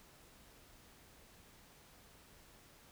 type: silence
effects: pink hiss -62 dBFS RMS until 2.91 s